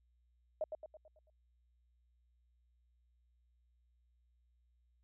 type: tone with echo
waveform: sine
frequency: 622.3 Hz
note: D#5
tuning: in tune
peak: -33 dBFS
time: 0.61-0.64 s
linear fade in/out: 2 ms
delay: 110 ms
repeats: 6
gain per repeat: -6 dB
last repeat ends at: 1.3 s
effects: added 60 Hz sine -70 dBFS peak until 5.03 s